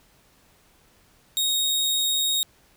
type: tone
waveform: sawtooth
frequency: 3749 Hz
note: A#7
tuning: 9 cents sharp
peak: -18 dBFS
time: 1.37-2.43 s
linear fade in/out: 0 ms
effects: pink hiss -59 dBFS RMS until 2.76 s